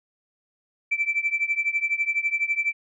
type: tone with tremolo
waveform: sine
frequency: 2331 Hz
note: D7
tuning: 14 cents flat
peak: -17 dBFS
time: 0.91-2.73 s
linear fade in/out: 10 ms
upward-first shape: triangle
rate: 12 Hz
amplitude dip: 95%
effects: tanh soft clip ceiling -14 dBFS